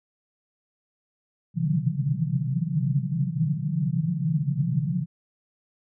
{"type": "band-pass noise", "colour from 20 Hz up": "pink", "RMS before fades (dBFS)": -25, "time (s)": [1.54, 5.06], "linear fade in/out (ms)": 50, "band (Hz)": [130, 180], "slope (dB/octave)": 96, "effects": []}